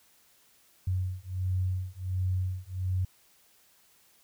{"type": "beating tone pair", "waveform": "sine", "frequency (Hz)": [91.8, 93.2], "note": ["F#2", "F#2"], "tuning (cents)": [-13, 13], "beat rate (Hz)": 1.4, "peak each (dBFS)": [-31, -31], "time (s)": [0.87, 3.05], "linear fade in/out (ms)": 5, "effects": ["white hiss -63 dBFS RMS until 4.23 s"]}